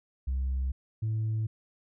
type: tone pair in turn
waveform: sine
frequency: 65.6 / 109.88 Hz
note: C2 / A2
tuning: +5 / -2 cents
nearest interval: major sixth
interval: 893 cents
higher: second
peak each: -25 dBFS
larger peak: neither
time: 0.27-0.72 / 1.02-1.47 s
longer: neither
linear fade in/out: 10 ms
effects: tanh soft clip ceiling -25 dBFS